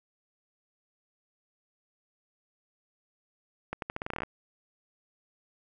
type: accelerating click train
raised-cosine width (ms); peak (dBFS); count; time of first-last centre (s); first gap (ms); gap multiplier
0.5; -18; 13; 3.73-4.234; 92; 0.84
effects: none